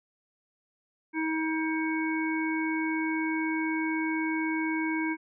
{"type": "harmonic tone", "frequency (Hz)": 318, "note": "D#4", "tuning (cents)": 38, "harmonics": [1, 3, 5, 7], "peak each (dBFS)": [-28, -36, -37, -34], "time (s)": [1.13, 5.17], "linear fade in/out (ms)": 50, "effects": []}